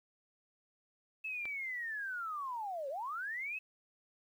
sine linear two-way sweep, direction down then up, 2626 to 523.3 to 2626 Hz, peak -37 dBFS, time 1.24-3.59 s, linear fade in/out 10 ms, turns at 2.89 s
click, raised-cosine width 0.3 ms, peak -30 dBFS, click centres 1.455 s
effects 11-bit

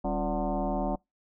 sine tone with frequency modulation, 273.4 Hz, C#4, 24 cents flat, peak -26 dBFS, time 0.04-0.96 s, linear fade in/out 10 ms, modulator 156 Hz, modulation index 3.8, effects noise-tail reverb RT60 0.2 s tail -26 dB re dry

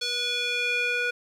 square tone with band-pass filter sweep, 486 Hz, B4, 28 cents flat, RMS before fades -27 dBFS, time 0.01-1.11 s, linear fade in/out 10 ms, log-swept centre 4100 to 1900 Hz, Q 3.1, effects 10-bit

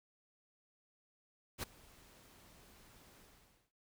pink noise with ADSR envelope, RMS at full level -38 dBFS, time 1.58-3.72 s, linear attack 50 ms, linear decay 11 ms, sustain -24 dB, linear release 520 ms, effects none

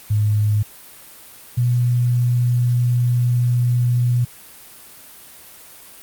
sine tone pair in turn, 105.5 / 122 Hz, G#2 / B2, +28 / -21 cents, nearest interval minor third, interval 251 cents, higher second, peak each -14 dBFS, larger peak neither, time 0.1-0.63 / 1.57-4.25 s, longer second, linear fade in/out 10 ms, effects white hiss -42 dBFS RMS until 6.02 s + Opus 32 kbps

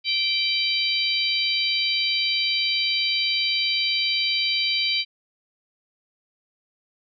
harmonic tone with a mistuned harmonic, 780 Hz, G5, 9 cents flat, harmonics 3 / 4 / 5 / 6, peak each -26 / -26 / -26 / -26 dBFS, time 0.04-5.05 s, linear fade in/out 50 ms, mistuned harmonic 4, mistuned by -18 cents, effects none

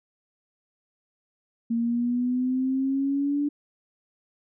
sine exponential sweep, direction up, 229.9 to 291.9 Hz, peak -22 dBFS, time 1.7-3.49 s, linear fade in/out 10 ms, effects none

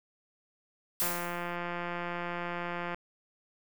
blue noise with exponential decay, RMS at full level -28 dBFS, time 1-1.56 s, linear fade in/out 0 ms, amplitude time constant 120 ms
click train, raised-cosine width 0.5 ms, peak -21 dBFS, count 336, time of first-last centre 1.02-2.945 s, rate 174 Hz
effects none

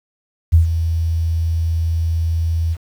sine tone with ADSR envelope, 82.41 Hz, E2, in tune, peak -5 dBFS, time 0.52-2.77 s, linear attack 21 ms, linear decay 120 ms, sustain -10 dB, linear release 50 ms, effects 7-bit

